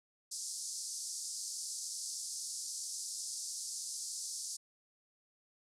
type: band-pass noise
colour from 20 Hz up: pink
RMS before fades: -42 dBFS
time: 0.31-4.57 s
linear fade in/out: 10 ms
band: 4800 to 10000 Hz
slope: 48 dB/octave
effects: none